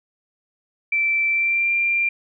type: tone with pitch glide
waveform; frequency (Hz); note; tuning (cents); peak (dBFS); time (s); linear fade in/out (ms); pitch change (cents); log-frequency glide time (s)
sine; 2334 to 2379; D7 to D7; -11 to +22; -17; 0.92-2.09; 5; +33; 1.29-1.72
effects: none